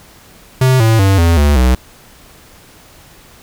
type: tone with pitch steps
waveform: square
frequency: 129.7 / 112.26 / 97.17 / 84.1 / 72.79 / 63 Hz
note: C3 / A2 / G2 / E2 / D2 / B1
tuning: -15 / +35 / -15 / +35 / -15 / +35 cents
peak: -8 dBFS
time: 0.61-1.75 s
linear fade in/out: 5 ms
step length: 190 ms
effects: pink hiss -42 dBFS RMS until 3.42 s